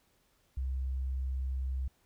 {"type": "tone", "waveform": "sine", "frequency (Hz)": 65.41, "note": "C2", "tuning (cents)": 0, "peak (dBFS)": -31, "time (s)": [0.57, 1.88], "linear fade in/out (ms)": 5, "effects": ["pink hiss -71 dBFS RMS until 2.05 s"]}